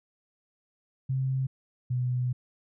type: tone pair in turn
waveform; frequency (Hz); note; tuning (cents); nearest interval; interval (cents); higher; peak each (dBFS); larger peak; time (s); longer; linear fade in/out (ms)
sine; 132.2 / 124.99; C3 / B2; +18 / +21; minor second; 97; first; -25 / -25; neither; 1.09-1.47 / 1.9-2.33; second; 10
effects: none